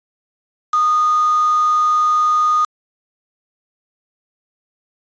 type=tone with quantisation; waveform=sine; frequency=1232 Hz; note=D#6; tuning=17 cents flat; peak=-12 dBFS; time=0.73-2.65 s; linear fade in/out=5 ms; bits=4; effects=resampled to 16000 Hz